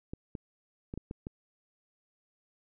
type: clicks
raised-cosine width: 3 ms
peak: -25 dBFS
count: 6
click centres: 0.135 / 0.352 / 0.939 / 0.976 / 1.111 / 1.269 s
effects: none